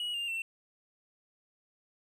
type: tone with pitch steps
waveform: triangle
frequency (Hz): 2911 / 2802 / 2697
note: F#7 / F7 / E7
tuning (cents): -29 / +5 / +39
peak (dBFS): -31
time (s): 0-0.42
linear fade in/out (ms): 2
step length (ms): 140
effects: none